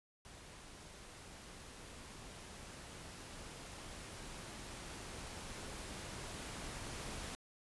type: noise with level ramp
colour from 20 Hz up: pink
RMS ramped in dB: -55 to -45 dBFS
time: 0.25-7.35 s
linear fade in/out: 0 ms
effects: resampled to 24000 Hz